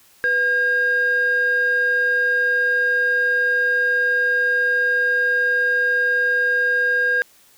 sine tone pair together, 495.4 / 1617 Hz, B4 / G#6, +5 / -47 cents, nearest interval octave + minor sixth, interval 2048 cents, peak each -24 / -15 dBFS, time 0.24-7.22 s, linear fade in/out 0 ms, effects tanh soft clip ceiling -11 dBFS + white hiss -53 dBFS RMS until 7.57 s

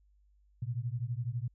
sine beating tone pair, 115 / 127 Hz, A#2 / B2, -23 / +49 cents, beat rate 12 Hz, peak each -35 / -36 dBFS, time 0.62-1.48 s, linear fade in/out 5 ms, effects added 50 Hz sine -63 dBFS peak until 1.54 s

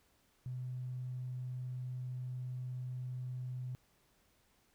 triangle tone with tanh clipping, 126.4 Hz, B2, 41 cents sharp, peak -38 dBFS, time 0.46-3.75 s, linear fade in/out 0 ms, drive 2 dB, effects pink hiss -72 dBFS RMS until 4.74 s

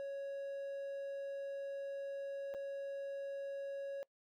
triangle tone with dropouts, 554.4 Hz, C#5, in tune, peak -38 dBFS, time 0-4.03 s, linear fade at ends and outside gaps 0 ms, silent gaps 2.54-2.547 s, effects noise-tail reverb RT60 0.1 s tail -23 dB re dry

